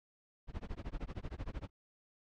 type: noise with tremolo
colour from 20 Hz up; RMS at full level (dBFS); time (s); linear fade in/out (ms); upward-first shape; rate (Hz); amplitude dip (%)
brown; -39; 0.47-1.7; 50; sine; 13; 100
effects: low-pass 4000 Hz 12 dB/octave